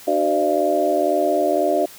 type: tone cluster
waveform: sine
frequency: 299 / 376.9 / 518 / 602 / 684 Hz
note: D4 / F#4 / C5 / D5 / F5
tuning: +31 / +32 / -17 / +43 / -36 cents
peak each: -24 / -23 / -27 / -20 / -21 dBFS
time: 0.07-1.86 s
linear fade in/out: 10 ms
effects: white hiss -42 dBFS RMS until 1.98 s + high-pass 60 Hz 12 dB/octave